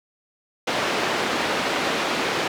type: band-pass noise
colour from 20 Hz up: pink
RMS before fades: -24 dBFS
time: 0.67-2.48 s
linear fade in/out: 5 ms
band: 310 to 3800 Hz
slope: 12 dB/octave
effects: none